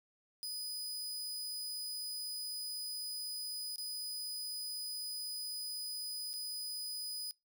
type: tone with dropouts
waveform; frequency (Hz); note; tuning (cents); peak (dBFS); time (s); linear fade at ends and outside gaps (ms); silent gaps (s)
sawtooth; 4978; D#8; 0; -36; 0.43-7.31; 0; 3.759-3.782 / 6.332-6.338
effects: noise-tail reverb RT60 0.2 s tail -24 dB re dry